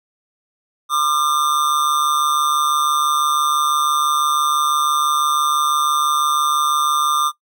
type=tone with amplitude modulation; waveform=square; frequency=1200 Hz; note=D6; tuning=37 cents sharp; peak=-13 dBFS; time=0.89-7.32 s; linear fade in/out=50 ms; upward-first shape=sine; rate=146 Hz; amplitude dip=65%; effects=noise-tail reverb RT60 0.1 s tail -18 dB re dry